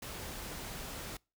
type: noise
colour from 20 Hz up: pink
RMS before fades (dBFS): -43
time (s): 0.02-1.17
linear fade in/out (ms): 5
effects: noise-tail reverb RT60 0.3 s tail -26 dB re dry